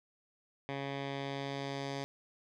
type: tone with low-pass filter sweep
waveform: 10% pulse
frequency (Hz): 138.59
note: C#3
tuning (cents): 0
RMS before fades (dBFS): -39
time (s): 0.69-2.04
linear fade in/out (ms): 0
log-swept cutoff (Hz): 2800 to 5200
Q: 1.6
effects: none